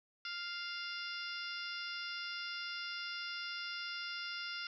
harmonic tone with a mistuned harmonic, 698.5 Hz, F5, in tune, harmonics 2 / 3 / 4 / 5 / 6 / 7 / 8, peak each -44 / -48 / -47 / -50 / -53 / -47 / -52 dBFS, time 0.25-4.67 s, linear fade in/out 2 ms, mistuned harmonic 8, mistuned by -54 cents, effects none

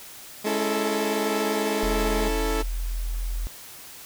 15% pulse tone with vibrato, 210 Hz, G#3, 19 cents sharp, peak -21 dBFS, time 0.44-2.29 s, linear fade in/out 10 ms, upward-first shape sine, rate 7.5 Hz, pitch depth 13 cents each way
sawtooth chord, A major, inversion first, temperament equal, 277.2 / 329.6 / 440 Hz, C#4 / E4 / A4, 0 / 0 / 0 cents, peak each -28 / -27 / -23 dBFS, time 0.45-2.63 s, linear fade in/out 20 ms
sine tone, 41.9 Hz, E1, 29 cents sharp, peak -25 dBFS, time 1.83-3.47 s, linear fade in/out 0 ms
effects white hiss -43 dBFS RMS until 4.05 s

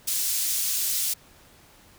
pink high-pass noise, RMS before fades -26 dBFS, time 0.07-1.14 s, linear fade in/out 10 ms, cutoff 5900 Hz, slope 12 dB/octave, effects pink hiss -54 dBFS RMS until 1.98 s

